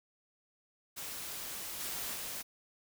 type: noise with level steps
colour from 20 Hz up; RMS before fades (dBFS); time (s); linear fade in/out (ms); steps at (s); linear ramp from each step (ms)
white; -42 / -39 / -41; 0.96-2.43; 20; 1.79 / 2.13; 20
effects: none